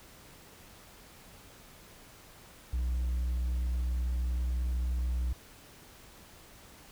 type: tone with hard clipping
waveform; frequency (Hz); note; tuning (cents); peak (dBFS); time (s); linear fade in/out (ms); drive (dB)
sine; 61.74; B1; 0; -29; 2.73-5.33; 5; 2
effects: pink hiss -54 dBFS RMS until 6.91 s